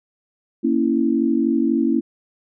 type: chord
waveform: sine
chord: A# diminished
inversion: none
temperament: equal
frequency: 233.1 / 277.2 / 329.6 Hz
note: A#3 / C#4 / E4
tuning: 0 / 0 / 0 cents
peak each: -20 dBFS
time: 0.63-2.01 s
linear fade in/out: 20 ms
effects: none